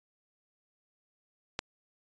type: click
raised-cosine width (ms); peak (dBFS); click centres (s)
0.2; -14; 1.591
effects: resampled to 16000 Hz